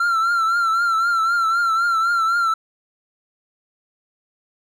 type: tone with vibrato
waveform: triangle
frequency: 1361 Hz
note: F6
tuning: 45 cents flat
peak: -14 dBFS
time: 0-2.54 s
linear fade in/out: 5 ms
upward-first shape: triangle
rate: 3.9 Hz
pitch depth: 72 cents each way
effects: none